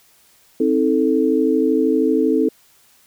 sine chord, A diminished, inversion first, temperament just, 264 / 316.8 / 440 Hz, C4 / Eb4 / A4, +16 / +31 / 0 cents, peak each -18 dBFS, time 0.6-2.49 s, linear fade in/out 5 ms, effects white hiss -54 dBFS RMS until 3.06 s

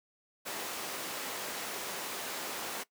pink high-pass noise, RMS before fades -39 dBFS, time 0.45-2.84 s, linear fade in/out 20 ms, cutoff 380 Hz, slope 12 dB/octave, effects noise-tail reverb RT60 0.1 s tail -19 dB re dry

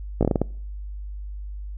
slowing click train, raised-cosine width 2 ms, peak -6 dBFS, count 7, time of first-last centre 0.21-0.416 s, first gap 17 ms, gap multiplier 1.28, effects noise-tail reverb RT60 0.6 s tail -26 dB re dry + added 50 Hz sine -31 dBFS peak until 1.77 s

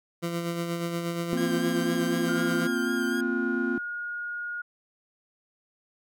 20% pulse tone with tremolo, 170.2 Hz, F3, 44 cents flat, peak -22 dBFS, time 0.22-2.68 s, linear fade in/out 20 ms, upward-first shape sine, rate 8.4 Hz, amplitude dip 40%
triangle chord, Bb suspended second, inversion none, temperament equal, 233.1 / 261.6 / 349.2 Hz, Bb3 / C4 / F4, 0 / 0 / 0 cents, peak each -28 dBFS, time 1.33-3.78 s, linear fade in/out 0 ms
sawtooth tone with vibrato, 1600 Hz, G6, 35 cents sharp, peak -32 dBFS, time 1.37-3.21 s, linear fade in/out 5 ms, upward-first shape sine, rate 4 Hz, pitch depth 32 cents each way
sine tone with pitch glide, 1411 to 1434.8 Hz, F6 to F6, +17 to +46 cents, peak -31 dBFS, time 2.28-4.62 s, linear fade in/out 10 ms, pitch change +29 cents, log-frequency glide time 2.93-3.17 s
effects none

